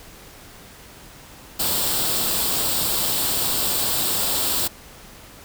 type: noise with comb filter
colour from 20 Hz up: white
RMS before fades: -22 dBFS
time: 1.59-4.68 s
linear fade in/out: 10 ms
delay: 0.24 ms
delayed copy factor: +0.55
effects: pink hiss -44 dBFS RMS until 5.44 s